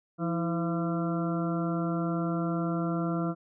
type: harmonic tone with a mistuned harmonic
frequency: 170 Hz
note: F3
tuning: 46 cents flat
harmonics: 1 / 2 / 3 / 4 / 6 / 7 / 8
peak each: -29 / -32 / -40 / -37 / -46 / -42 / -39 dBFS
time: 0.18-3.35 s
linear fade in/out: 50 ms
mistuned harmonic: 2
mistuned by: -63 cents
effects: none